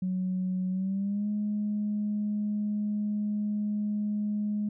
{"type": "tone with pitch glide", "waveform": "sine", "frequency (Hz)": [185, 208.9], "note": ["F#3", "G#3"], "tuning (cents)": [0, 10], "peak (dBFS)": -26, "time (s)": [0.02, 4.69], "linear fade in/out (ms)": 5, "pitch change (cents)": 210, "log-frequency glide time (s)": [0.7, 1.28], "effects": ["tanh soft clip ceiling -22 dBFS"]}